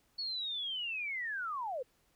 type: linear sweep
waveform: sine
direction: down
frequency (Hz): 4435 to 471.6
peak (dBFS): -35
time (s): 0.18-1.83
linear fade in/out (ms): 10
effects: pink hiss -72 dBFS RMS until 2.15 s